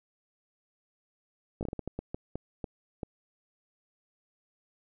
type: slowing click train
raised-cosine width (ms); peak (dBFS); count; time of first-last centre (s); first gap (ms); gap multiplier
2; -21; 12; 1.61-3.032; 18; 1.36
effects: none